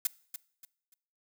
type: noise with echo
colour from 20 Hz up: blue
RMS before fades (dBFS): -28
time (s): 0.05-0.07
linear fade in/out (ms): 2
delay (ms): 290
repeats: 3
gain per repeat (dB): -11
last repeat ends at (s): 0.94
effects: noise-tail reverb RT60 0.6 s tail -21 dB re dry